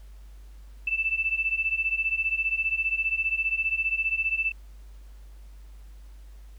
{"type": "beating tone pair", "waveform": "sine", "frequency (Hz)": [2637, 2652], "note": ["E7", "E7"], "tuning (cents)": [0, 10], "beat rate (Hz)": 15, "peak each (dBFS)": [-28, -26], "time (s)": [0.87, 4.52], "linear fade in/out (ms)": 5, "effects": ["added 50 Hz sine -43 dBFS peak until 6.58 s", "pink hiss -62 dBFS RMS until 6.58 s"]}